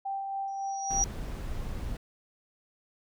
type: tone with tremolo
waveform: sine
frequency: 784 Hz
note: G5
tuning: in tune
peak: -30 dBFS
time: 0.05-1.03 s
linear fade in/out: 10 ms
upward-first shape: sine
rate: 3.6 Hz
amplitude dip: 30%
type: tone with exponential growth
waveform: sine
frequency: 5770 Hz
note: F#8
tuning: 44 cents flat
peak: -22 dBFS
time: 0.48-1.04 s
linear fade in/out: 0 ms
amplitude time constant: 120 ms
type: noise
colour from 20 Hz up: brown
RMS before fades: -35 dBFS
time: 0.9-1.97 s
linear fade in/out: 5 ms
effects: none